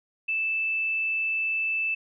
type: tone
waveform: sine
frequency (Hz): 2637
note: E7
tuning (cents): 0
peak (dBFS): -24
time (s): 0.28-1.95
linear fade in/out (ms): 10
effects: none